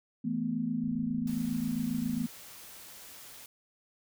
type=chord; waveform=sine; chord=E suspended fourth; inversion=none; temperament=just; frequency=164.81 / 219.8 / 247.2 Hz; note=E3 / A3 / B3; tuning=0 / -2 / +2 cents; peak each=-37 / -33 / -32 dBFS; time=0.24-2.27 s; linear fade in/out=10 ms
type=click train; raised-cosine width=5 ms; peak=-38 dBFS; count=37; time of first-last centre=0.84-2.214 s; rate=26.2 Hz
type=noise; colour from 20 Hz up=white; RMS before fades=-49 dBFS; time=1.27-3.46 s; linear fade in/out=2 ms
effects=none